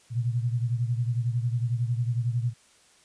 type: beating tone pair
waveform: sine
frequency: 117.6 / 128.6 Hz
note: A#2 / C3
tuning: +16 / -30 cents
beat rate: 11 Hz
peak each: -25 / -30 dBFS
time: 0.1-2.54 s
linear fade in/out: 50 ms
effects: white hiss -59 dBFS RMS until 3.04 s + resampled to 22050 Hz